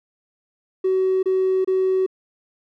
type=tone bursts; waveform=triangle; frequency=376.6 Hz; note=F#4; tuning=31 cents sharp; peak=-13 dBFS; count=3; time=0.84-2.064 s; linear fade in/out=10 ms; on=390 ms; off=27 ms; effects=tanh soft clip ceiling -13 dBFS